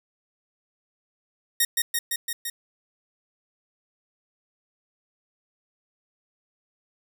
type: tone with echo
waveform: 5% pulse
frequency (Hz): 1863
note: A#6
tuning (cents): -2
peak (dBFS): -8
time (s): 1.6-1.65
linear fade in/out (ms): 5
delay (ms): 170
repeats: 5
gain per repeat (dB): -2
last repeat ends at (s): 2.5
effects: none